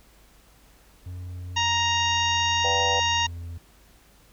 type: tone with pitch glide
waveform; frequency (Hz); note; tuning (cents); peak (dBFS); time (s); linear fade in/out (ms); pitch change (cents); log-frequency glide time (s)
triangle; 89.7 to 85.06; F2 to F2; +47 to -45; -31; 1.06-3.58; 5; -92; 1.51-3.42
type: harmonic tone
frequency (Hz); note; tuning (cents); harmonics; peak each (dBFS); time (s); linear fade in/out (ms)
935; A#5; +5; 1 / 2 / 3 / 4 / 5 / 6 / 7; -25 / -29 / -26 / -29 / -42 / -33 / -35; 1.56-3.27; 10
type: chord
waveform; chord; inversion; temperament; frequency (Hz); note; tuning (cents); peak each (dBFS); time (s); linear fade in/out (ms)
sine; G dominant seventh; first; equal; 493.9 / 587.3 / 698.5 / 784; B4 / D5 / F5 / G5; 0 / 0 / 0 / 0; -29 / -34 / -35 / -30; 2.64-3; 5
effects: added 50 Hz sine -57 dBFS peak until 4.32 s + pink hiss -57 dBFS RMS until 4.32 s